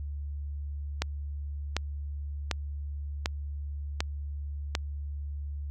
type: click train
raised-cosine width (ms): 0.2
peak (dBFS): -10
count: 6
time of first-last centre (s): 1.02-4.751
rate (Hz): 1.34
effects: added 72 Hz sine -33 dBFS peak until 5.7 s